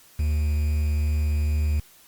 triangle tone with quantisation, 75.2 Hz, D2, 42 cents sharp, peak -18 dBFS, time 0.19-1.8 s, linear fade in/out 5 ms, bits 7, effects white hiss -53 dBFS RMS until 2.07 s + Opus 48 kbps

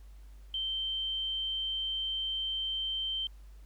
sine tone, 3120 Hz, G7, 9 cents flat, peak -31 dBFS, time 0.54-3.27 s, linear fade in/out 2 ms, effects added 50 Hz sine -48 dBFS peak until 3.65 s + pink hiss -67 dBFS RMS until 3.65 s

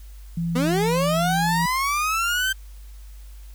sine tone, 168.5 Hz, E3, 38 cents sharp, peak -22 dBFS, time 0.37-1.66 s, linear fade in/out 5 ms
30% pulse linear sweep, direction up, 235.5 to 1570 Hz, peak -18 dBFS, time 0.55-2.53 s, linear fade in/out 10 ms
effects added 50 Hz sine -38 dBFS peak until 3.54 s + white hiss -55 dBFS RMS until 3.54 s

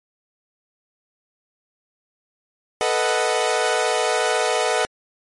sawtooth chord, B dominant seventh, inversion third, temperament equal, 440 / 493.9 / 622.3 / 740 Hz, A4 / B4 / D#5 / F#5, 0 / 0 / 0 / 0 cents, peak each -20 dBFS, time 2.81-4.85 s, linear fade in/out 0 ms, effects MP3 48 kbps

